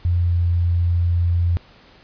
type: tone with pitch glide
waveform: sine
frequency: 87.31 to 86.51 Hz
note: F2 to F2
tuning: 0 to -16 cents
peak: -15 dBFS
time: 0.05-1.57 s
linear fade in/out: 0 ms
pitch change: -16 cents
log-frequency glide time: 0.15-0.36 s
effects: pink hiss -49 dBFS RMS until 2.03 s + resampled to 11025 Hz